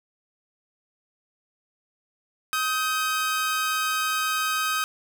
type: tone pair together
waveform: sawtooth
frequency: 1261.1 / 1554 Hz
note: D#6 / G6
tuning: +23 / -16 cents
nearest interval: major third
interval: 361 cents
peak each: -21 / -25 dBFS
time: 2.53-4.84 s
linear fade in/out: 0 ms
effects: none